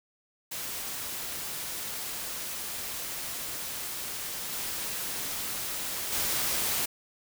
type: noise with level steps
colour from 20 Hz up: white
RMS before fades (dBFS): -36 / -34 / -29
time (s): 0.51-6.86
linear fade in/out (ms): 10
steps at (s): 4.52 / 6.12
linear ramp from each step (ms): 10
effects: none